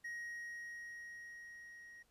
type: tone with level ramp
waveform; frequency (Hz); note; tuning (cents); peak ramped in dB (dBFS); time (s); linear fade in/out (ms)
triangle; 1885; A#6; +19; -40 to -52; 0.04-2.03; 10
effects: pink hiss -75 dBFS RMS until 2.1 s + resampled to 32000 Hz